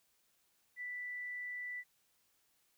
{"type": "tone", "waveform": "sine", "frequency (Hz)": 1975.5, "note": "B6", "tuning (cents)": 0, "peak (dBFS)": -40, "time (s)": [0.76, 1.84], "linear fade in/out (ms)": 50, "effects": ["white hiss -75 dBFS RMS until 2.77 s"]}